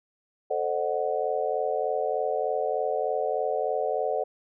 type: chord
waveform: sine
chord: A diminished seventh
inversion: none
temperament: equal with one note detuned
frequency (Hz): 440 / 523.3 / 606.6 / 740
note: A4 / C5 / Eb5 / Gb5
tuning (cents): 0 / 0 / -44 / 0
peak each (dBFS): -30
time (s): 0.5-4.24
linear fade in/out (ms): 10
effects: none